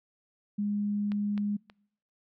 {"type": "tone", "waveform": "sine", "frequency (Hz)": 205.7, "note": "G#3", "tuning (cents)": -16, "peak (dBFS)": -27, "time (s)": [0.58, 1.57], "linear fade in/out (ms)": 10}
{"type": "clicks", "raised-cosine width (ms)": 0.3, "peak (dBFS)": [-27, -27, -33], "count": 3, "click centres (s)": [1.119, 1.378, 1.699]}
{"effects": ["noise-tail reverb RT60 0.8 s tail -26 dB re dry"]}